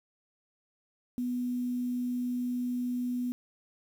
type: tone with quantisation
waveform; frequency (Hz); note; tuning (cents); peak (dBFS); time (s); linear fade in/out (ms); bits
sine; 246.6; B3; -2; -29; 1.18-3.32; 0; 9
effects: none